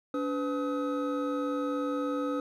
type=tone cluster; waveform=triangle; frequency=286.4 / 503 / 1273 Hz; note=D4 / B4 / D#6; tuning=-43 / +32 / +39 cents; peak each=-29 / -31 / -35 dBFS; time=0.14-2.4 s; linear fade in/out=2 ms; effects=none